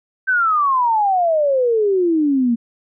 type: exponential sweep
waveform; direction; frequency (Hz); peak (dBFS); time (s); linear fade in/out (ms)
sine; down; 1563 to 228; -13; 0.27-2.56; 20
effects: none